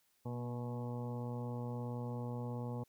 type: harmonic tone with a mistuned harmonic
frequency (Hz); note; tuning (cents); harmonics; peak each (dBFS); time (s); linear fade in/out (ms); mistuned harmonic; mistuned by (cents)
121.5; B2; -28; 1 / 2 / 3 / 4 / 5 / 6 / 7 / 8 / 9; -40 / -44 / -54 / -47 / -54 / -60 / -51 / -60 / -58; 0.25-2.84; 10; 2; -21
effects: white hiss -75 dBFS RMS until 2.88 s